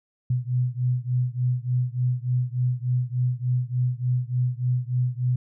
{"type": "beating tone pair", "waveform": "sine", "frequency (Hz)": [123.47, 126.87], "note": ["B2", "B2"], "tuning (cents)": [0, 47], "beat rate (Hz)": 3.4, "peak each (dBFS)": [-24, -25], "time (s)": [0.3, 5.36], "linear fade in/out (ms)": 5, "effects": []}